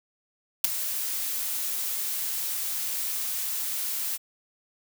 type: noise with ADSR envelope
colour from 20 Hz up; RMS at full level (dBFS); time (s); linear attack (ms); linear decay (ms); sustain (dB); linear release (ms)
blue; -17; 0.64-4.18; 5; 12; -13; 30
effects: none